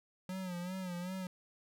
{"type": "tone with vibrato", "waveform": "square", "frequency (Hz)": 181.7, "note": "F#3", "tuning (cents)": -31, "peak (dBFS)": -39, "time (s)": [0.29, 1.27], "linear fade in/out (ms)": 2, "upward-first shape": "sine", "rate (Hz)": 2.6, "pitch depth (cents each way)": 73, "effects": []}